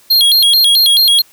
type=tone with vibrato; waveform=square; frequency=3729 Hz; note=A#7; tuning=in tune; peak=-7 dBFS; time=0.1-1.22 s; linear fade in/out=10 ms; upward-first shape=square; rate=4.6 Hz; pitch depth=210 cents each way; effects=white hiss -47 dBFS RMS until 1.32 s